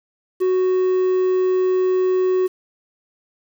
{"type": "tone with quantisation", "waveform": "triangle", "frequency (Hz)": 370, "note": "F#4", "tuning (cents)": 0, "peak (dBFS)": -13, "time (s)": [0.4, 2.48], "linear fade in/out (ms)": 20, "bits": 7, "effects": []}